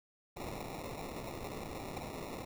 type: noise with sample-and-hold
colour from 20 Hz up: white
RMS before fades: -43 dBFS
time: 0.36-2.45 s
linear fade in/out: 10 ms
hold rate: 1575 Hz
effects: none